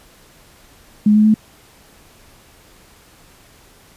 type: tone with pitch steps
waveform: sine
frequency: 210 / 213.1 / 216.2 Hz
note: G#3 / G#3 / A3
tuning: +19 / +45 / -30 cents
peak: -8 dBFS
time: 1.06-1.342 s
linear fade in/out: 5 ms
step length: 94 ms
effects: pink hiss -48 dBFS RMS until 3.96 s + resampled to 32000 Hz